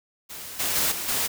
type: noise with level steps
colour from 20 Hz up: white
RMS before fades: -38 / -26 / -23 / -31 / -25 dBFS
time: 0.29-1.28 s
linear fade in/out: 20 ms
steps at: 0.59 / 0.75 / 0.91 / 1.08 s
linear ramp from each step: 10 ms
effects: none